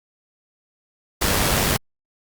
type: noise with amplitude modulation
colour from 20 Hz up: pink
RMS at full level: -18 dBFS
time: 1.21-1.77 s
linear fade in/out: 10 ms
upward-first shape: sine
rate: 98.5 Hz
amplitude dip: 40%
effects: Opus 48 kbps